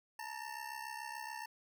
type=ring-modulated tone; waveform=25% pulse; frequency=901 Hz; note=A5; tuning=41 cents sharp; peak=-36 dBFS; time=0.19-1.46 s; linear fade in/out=2 ms; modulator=33.5 Hz; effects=none